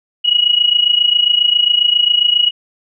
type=tone with amplitude modulation; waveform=sine; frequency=2907 Hz; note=F#7; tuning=31 cents flat; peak=-6 dBFS; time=0.24-2.51 s; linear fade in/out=20 ms; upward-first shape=sine; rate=27.4 Hz; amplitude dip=80%; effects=none